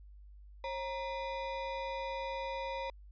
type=ring-modulated tone; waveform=square; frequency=740 Hz; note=F#5; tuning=in tune; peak=-34 dBFS; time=0.64-2.9 s; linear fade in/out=2 ms; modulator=201 Hz; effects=added 50 Hz sine -51 dBFS peak until 3.11 s + resampled to 11025 Hz